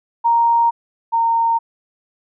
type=tone pair in turn; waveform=sine; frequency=932.3 / 919.5 Hz; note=A#5 / A#5; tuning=0 / -24 cents; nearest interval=unison; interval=24 cents; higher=first; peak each=-11 / -13 dBFS; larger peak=first; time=0.24-0.71 / 1.12-1.59 s; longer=neither; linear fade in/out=20 ms; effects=none